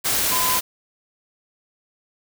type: tone in noise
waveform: sine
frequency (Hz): 1013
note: B5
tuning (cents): +44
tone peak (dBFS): -23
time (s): 0.31-0.59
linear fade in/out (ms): 20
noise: white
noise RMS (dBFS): -21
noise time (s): 0.04-0.61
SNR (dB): -5
effects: none